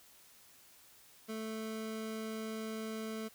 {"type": "tone", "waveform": "25% pulse", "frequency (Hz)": 220, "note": "A3", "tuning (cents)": 0, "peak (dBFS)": -35, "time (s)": [1.28, 3.29], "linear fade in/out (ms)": 20, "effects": ["white hiss -61 dBFS RMS until 3.34 s"]}